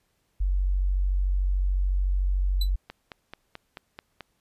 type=tone; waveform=sine; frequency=46.84 Hz; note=F#1; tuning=22 cents sharp; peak=-21 dBFS; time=0.4-2.76 s; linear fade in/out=10 ms
type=tone with exponential decay; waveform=45% pulse; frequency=3986 Hz; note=B7; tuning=15 cents sharp; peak=-27 dBFS; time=2.61-2.7 s; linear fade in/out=5 ms; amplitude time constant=18 ms
type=click train; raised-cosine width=0.3 ms; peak=-22 dBFS; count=7; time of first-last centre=2.9-4.207 s; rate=4.59 Hz
effects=pink hiss -72 dBFS RMS until 4.4 s + resampled to 32000 Hz